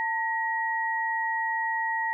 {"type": "tone pair together", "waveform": "sine", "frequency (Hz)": [896.2, 1899], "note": ["A5", "A#6"], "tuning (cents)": [32, 32], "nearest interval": "octave + minor second", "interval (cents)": 1300, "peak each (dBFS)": -28, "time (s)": [0, 2.13], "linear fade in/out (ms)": 0, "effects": []}